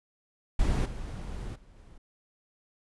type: noise with level steps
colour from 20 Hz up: brown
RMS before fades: -26 / -37 / -54 / -51 dBFS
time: 0.59-1.98 s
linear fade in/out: 5 ms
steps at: 0.85 / 1.55 / 1.76 s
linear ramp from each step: 10 ms
effects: resampled to 24000 Hz